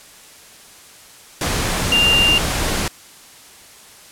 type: tone in noise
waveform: sine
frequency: 2794 Hz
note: F7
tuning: in tune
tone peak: -12 dBFS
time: 1.92-2.38 s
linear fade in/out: 2 ms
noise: pink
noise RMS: -20 dBFS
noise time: 1.41-2.88 s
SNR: +5 dB
effects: white hiss -43 dBFS RMS until 4.11 s + low-pass 11000 Hz 12 dB/octave